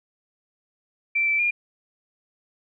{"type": "tone with pitch steps", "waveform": "sine", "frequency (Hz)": [2341, 2325, 2412], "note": ["D7", "D7", "D7"], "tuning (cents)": [-6, -18, 46], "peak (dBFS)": -19, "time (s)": [1.15, 1.51], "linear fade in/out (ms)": 10, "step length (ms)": 120, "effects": []}